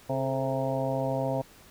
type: harmonic tone with a mistuned harmonic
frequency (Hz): 133.2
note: C3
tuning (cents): +31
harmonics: 1 / 2 / 3 / 4 / 5 / 6 / 7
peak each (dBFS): -32 / -34 / -39 / -31 / -32 / -39 / -38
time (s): 0.09-1.42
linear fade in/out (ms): 10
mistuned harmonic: 3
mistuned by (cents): +120
effects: pink hiss -54 dBFS RMS until 1.7 s